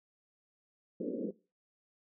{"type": "band-pass noise", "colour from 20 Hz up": "pink", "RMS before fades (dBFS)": -37, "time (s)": [1, 1.31], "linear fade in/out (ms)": 5, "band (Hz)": [190, 540], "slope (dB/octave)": 96, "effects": ["noise-tail reverb RT60 0.3 s tail -19 dB re dry"]}